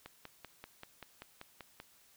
click train, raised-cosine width 0.3 ms, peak -30 dBFS, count 10, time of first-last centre 0.06-1.801 s, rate 5.17 Hz, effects white hiss -65 dBFS RMS until 2.16 s

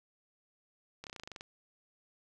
slowing click train, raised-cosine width 0.2 ms, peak -27 dBFS, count 11, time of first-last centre 1.04-1.409 s, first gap 28 ms, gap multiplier 1.06, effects none

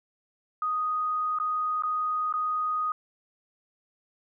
sine tone with dropouts, 1244.5 Hz, D#6, in tune, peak -25 dBFS, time 0.62-2.92 s, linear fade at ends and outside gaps 2 ms, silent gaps 1.387-1.399 / 1.823-1.835 / 2.326-2.338 s, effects none

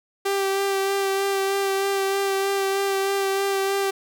sawtooth tone with vibrato, 392 Hz, G4, in tune, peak -17 dBFS, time 0.25-3.91 s, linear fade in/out 10 ms, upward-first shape sine, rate 3.2 Hz, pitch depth 17 cents each way, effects none

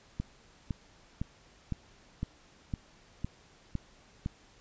click train, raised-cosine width 5 ms, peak -20 dBFS, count 9, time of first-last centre 0.2-4.261 s, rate 1.97 Hz, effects pink hiss -60 dBFS RMS until 4.6 s + resampled to 16000 Hz

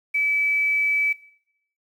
sine tone with quantisation, 2299 Hz, D7, 37 cents flat, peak -19 dBFS, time 0.14-1.13 s, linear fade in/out 10 ms, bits 8, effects noise-tail reverb RT60 0.7 s tail -18 dB re dry

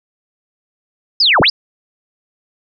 sine linear two-way sweep, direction down then up, 5274 to 66 to 5274 Hz, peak -8 dBFS, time 1.2-1.5 s, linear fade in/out 5 ms, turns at 1.41 s, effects none

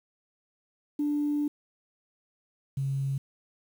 sine tone pair in turn, 293.7 / 136.54 Hz, D4 / C#3, 0 / -26 cents, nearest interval octave + minor second, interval 1326 cents, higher first, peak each -24 / -26 dBFS, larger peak first, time 0.99-1.48 / 2.77-3.18 s, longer first, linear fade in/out 5 ms, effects tanh soft clip ceiling -20 dBFS + 9-bit

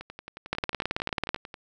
two click trains, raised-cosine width 0.3 ms, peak -23 / -10 dBFS, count 18 / 16, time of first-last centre 0.01-1.542 / 0.53-1.345 s, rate 11.1 / 18.4 Hz, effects none

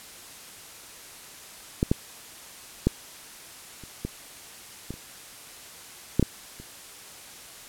clicks, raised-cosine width 3 ms, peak -8 / -7 / -6 / -30 / -16 / -20 / -30 / -6 / -8 / -29 dBFS, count 10, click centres 1.829 / 1.915 / 2.87 / 3.837 / 4.05 / 4.906 / 4.94 / 6.196 / 6.227 / 6.6 s, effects white hiss -45 dBFS RMS until 7.68 s + low-pass 12000 Hz 12 dB/octave

